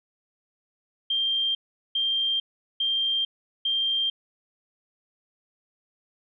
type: tone bursts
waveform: sine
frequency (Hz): 3178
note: G7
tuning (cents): +23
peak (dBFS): -22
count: 4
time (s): 1.1-4.1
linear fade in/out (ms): 5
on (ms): 450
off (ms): 400
effects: none